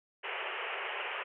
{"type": "band-pass noise", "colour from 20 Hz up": "white", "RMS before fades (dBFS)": -38, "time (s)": [0.23, 1.24], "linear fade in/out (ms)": 20, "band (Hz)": [370, 3000], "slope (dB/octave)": 96, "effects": []}